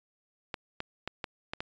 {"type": "clicks", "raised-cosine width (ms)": 0.3, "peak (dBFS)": -18, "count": 6, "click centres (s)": [0.542, 0.804, 1.076, 1.242, 1.535, 1.605], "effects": ["resampled to 16000 Hz"]}